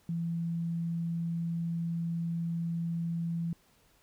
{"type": "tone", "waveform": "sine", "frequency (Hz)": 167.9, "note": "E3", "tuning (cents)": 32, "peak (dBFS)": -30, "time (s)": [0.09, 3.53], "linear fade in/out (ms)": 2, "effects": ["pink hiss -66 dBFS RMS until 4.02 s"]}